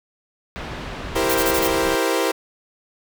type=low-pass noise; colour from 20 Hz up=pink; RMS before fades=-31 dBFS; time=0.56-1.95 s; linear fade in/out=0 ms; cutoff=3100 Hz; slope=12 dB/octave
type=chord; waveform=sawtooth; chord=C dominant seventh; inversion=first; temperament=equal; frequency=329.6 / 392 / 466.2 / 523.3 Hz; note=E4 / G4 / Bb4 / C5; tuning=0 / 0 / 0 / 0 cents; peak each=-20 dBFS; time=1.15-2.32 s; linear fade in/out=10 ms
type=noise bursts; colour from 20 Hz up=blue; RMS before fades=-24 dBFS; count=5; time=1.29-1.678 s; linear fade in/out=10 ms; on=60 ms; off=22 ms
effects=none